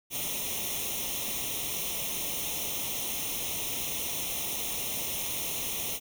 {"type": "noise with comb filter", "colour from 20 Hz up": "white", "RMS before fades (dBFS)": -33, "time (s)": [0.1, 6], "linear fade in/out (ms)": 50, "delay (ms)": 0.32, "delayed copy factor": 0.85, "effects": []}